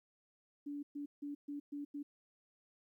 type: tone bursts at uneven times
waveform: sine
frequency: 288.4 Hz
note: D4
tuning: 31 cents flat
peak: -40 dBFS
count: 6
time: 0.66-0.83 / 0.95-1.06 / 1.22-1.35 / 1.48-1.6 / 1.72-1.85 / 1.94-2.03 s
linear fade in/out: 10 ms
effects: 13-bit